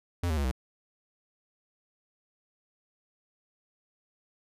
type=tone with pitch steps; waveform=square; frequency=87.1 / 78.5 / 70.75 / 63.76 Hz; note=F2 / D#2 / C#2 / C2; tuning=-4 / +16 / +36 / -44 cents; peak=-27 dBFS; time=0.23-0.514 s; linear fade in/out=5 ms; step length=71 ms; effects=resampled to 32000 Hz